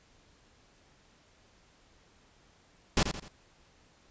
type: noise with echo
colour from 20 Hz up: pink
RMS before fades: -24 dBFS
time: 2.97-3.03 s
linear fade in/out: 2 ms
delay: 84 ms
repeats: 3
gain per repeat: -8 dB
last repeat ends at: 3.282 s
effects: pink hiss -63 dBFS RMS until 4.1 s + resampled to 16000 Hz